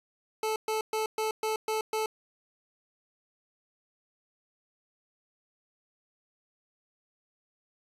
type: tone bursts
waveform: 25% pulse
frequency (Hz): 436.3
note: A4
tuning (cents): -15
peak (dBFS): -24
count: 7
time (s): 0.43-2.06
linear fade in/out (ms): 2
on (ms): 130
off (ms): 120
effects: resampled to 32000 Hz